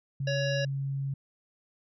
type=tone; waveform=sine; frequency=137.4 Hz; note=C#3; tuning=15 cents flat; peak=-29 dBFS; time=0.2-1.14 s; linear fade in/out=5 ms
type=harmonic tone; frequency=560 Hz; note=C#5; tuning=18 cents sharp; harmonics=1 / 3 / 5 / 7 / 9 / 10; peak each=-30 / -35 / -38 / -42 / -43 / -43 dBFS; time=0.27-0.65 s; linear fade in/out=5 ms
effects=none